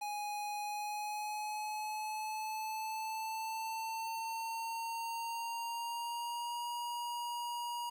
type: tone with pitch glide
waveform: square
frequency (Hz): 830.6 to 954.1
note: G#5 to A#5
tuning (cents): 0 to +40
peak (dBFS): -38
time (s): 0.01-7.9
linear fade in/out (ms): 10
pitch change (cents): +240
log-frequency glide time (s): 0.6-6.67
effects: 11-bit